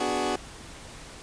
20% pulse chord, G# half-diminished seventh, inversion first, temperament equal, 246.9 / 293.7 / 370 / 415.3 Hz, B3 / D4 / F#4 / G#4, 0 / 0 / 0 / 0 cents, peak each -28 / -27 / -25 / -27 dBFS, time 0-0.36 s, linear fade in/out 5 ms, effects pink hiss -44 dBFS RMS until 1.22 s + resampled to 22050 Hz

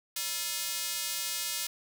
square tone with high-pass filter, 193 Hz, G3, 27 cents flat, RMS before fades -34 dBFS, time 0.16-1.67 s, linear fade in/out 5 ms, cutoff 4000 Hz, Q 0.63, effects none

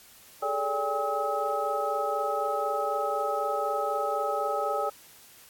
sine tone cluster, 410.6 / 434.6 / 577 / 803 / 1282 Hz, G#4 / A4 / D5 / G5 / E6, -20 / -21 / -31 / +41 / -49 cents, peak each -38 / -34 / -31 / -31 / -31 dBFS, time 0.42-4.9 s, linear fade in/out 10 ms, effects white hiss -53 dBFS RMS until 5.49 s + AAC 64 kbps

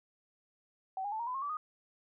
sine tone with pitch steps, 762 / 816.7 / 875.3 / 938.1 / 1005.5 / 1077.6 / 1155 / 1237.9 Hz, G5 / G#5 / A5 / A#5 / B5 / C#6 / D6 / D#6, -49 / -29 / -9 / +11 / +31 / -49 / -29 / -9 cents, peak -34 dBFS, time 0.97-1.57 s, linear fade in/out 2 ms, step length 75 ms, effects none

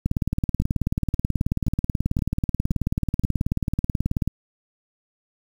two click trains, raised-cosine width 5 ms, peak -15 / -9 dBFS, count 6 / 79, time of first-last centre 0.62-3.238 / 0.06-4.276 s, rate 1.91 / 18.5 Hz, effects 7-bit

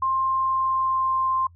sine tone with pitch glide, 1057 to 1049.1 Hz, C6 to C6, +17 to +4 cents, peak -20 dBFS, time 0.02-1.47 s, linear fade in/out 5 ms, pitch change -13 cents, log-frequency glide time 0.22-1.27 s, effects noise-tail reverb RT60 0.1 s tail -25 dB re dry + added 86 Hz sine -48 dBFS peak until 1.55 s

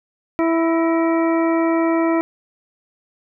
harmonic tone with a mistuned harmonic, 329.6 Hz, E4, in tune, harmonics 1 / 2 / 3 / 4 / 6 / 7, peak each -16 / -22 / -26 / -28 / -32 / -33 dBFS, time 0.39-2.21 s, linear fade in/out 0 ms, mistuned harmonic 6, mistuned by -66 cents, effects none

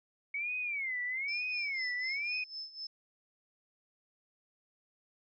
sine tone with vibrato, 2217 Hz, C#7, in tune, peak -33 dBFS, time 0.34-2.44 s, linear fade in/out 5 ms, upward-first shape sine, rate 1.1 Hz, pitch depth 210 cents each way
sine tone with tremolo, 5250 Hz, E8, 8 cents flat, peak -38 dBFS, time 1.28-2.87 s, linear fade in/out 5 ms, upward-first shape sine, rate 4 Hz, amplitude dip 80%
effects none

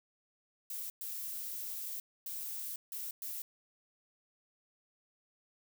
violet noise bursts at uneven times, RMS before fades -41 dBFS, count 5, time 0.7-0.9 / 1.01-2 / 2.26-2.76 / 2.92-3.11 / 3.22-3.42 s, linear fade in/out 2 ms, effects none

